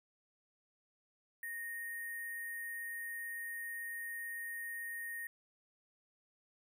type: tone with sample-and-hold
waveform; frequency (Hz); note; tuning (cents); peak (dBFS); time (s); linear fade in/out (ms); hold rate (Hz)
sine; 1859; A#6; -5; -40; 1.43-5.27; 2; 11025
effects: none